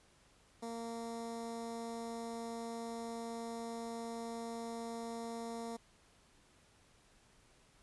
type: tone with notch filter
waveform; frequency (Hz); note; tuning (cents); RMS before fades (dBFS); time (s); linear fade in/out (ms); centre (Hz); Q
15% pulse; 230.8; A#3; -17; -43; 0.62-5.77; 10; 2600; 0.92
effects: pink hiss -67 dBFS RMS until 7.82 s + resampled to 24000 Hz